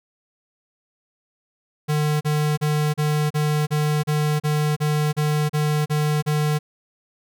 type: tone bursts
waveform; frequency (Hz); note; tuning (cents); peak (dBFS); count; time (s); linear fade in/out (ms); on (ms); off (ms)
square; 150.6; D3; +44; -19; 13; 1.88-6.59; 20; 330; 35
effects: none